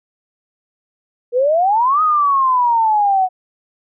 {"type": "exponential two-way sweep", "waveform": "sine", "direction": "up then down", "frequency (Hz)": [470, 1268, 733], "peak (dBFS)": -11, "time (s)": [1.32, 3.29], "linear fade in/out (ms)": 50, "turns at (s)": 2.02, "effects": []}